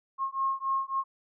sine beating tone pair, 1076 / 1079.6 Hz, C6 / C#6, +48 / -46 cents, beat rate 3.6 Hz, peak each -30 dBFS, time 0.18-1.04 s, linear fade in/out 50 ms, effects none

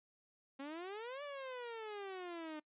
sawtooth exponential two-way sweep, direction up then down, 267.1 to 587.3 to 300.6 Hz, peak -40 dBFS, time 0.59-2.6 s, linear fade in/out 10 ms, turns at 1.23 s, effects noise-tail reverb RT60 0.1 s tail -24 dB re dry + resampled to 8000 Hz

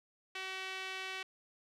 sawtooth tone with band-pass filter, 378.8 Hz, F#4, 41 cents sharp, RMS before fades -42 dBFS, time 0.35-1.23 s, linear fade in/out 5 ms, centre 2600 Hz, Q 1.7, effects none

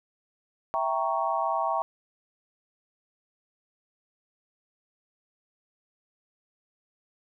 sine chord, E diminished seventh, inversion none, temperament equal, 659.3 / 784 / 932.3 / 1108.7 Hz, E5 / G5 / Bb5 / Db6, 0 / 0 / 0 / 0 cents, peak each -30 dBFS, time 0.74-1.82 s, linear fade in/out 0 ms, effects none

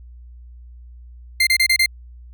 30% pulse tone bursts, 2093 Hz, C7, in tune, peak -10 dBFS, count 5, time 1.4-1.861 s, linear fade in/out 5 ms, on 69 ms, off 29 ms, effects added 60 Hz sine -38 dBFS peak until 2.33 s

